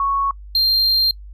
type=tone pair in turn; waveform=sine / triangle; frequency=1108 / 4183 Hz; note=C#6 / C8; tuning=-1 / -1 cents; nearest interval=octave + major seventh; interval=2300 cents; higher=second; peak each=-16 / -12 dBFS; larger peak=second; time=0-0.31 / 0.55-1.11 s; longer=second; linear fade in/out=2 ms; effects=noise-tail reverb RT60 0.1 s tail -25 dB re dry + added 50 Hz sine -34 dBFS peak until 1.33 s